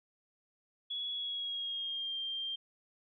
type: tone with pitch glide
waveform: sine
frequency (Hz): 3369 to 3180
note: G#7 to G7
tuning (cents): +24 to +24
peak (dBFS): -35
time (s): 0.9-2.56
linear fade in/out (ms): 10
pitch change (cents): -100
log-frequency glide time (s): 1.12-2.18
effects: none